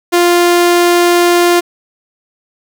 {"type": "tone", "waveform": "sawtooth", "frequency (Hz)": 349.2, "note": "F4", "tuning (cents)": 0, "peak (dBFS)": -3, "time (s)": [0.12, 1.61], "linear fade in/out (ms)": 20, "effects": ["7-bit"]}